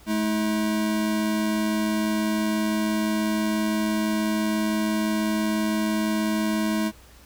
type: tone pair together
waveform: square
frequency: 214.5 / 320.5 Hz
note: A3 / E4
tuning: -44 / -49 cents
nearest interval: perfect fifth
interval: 695 cents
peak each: -24 / -28 dBFS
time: 0.06-6.92 s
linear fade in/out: 50 ms
effects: added 60 Hz sine -51 dBFS peak until 7.25 s + pink hiss -52 dBFS RMS until 7.25 s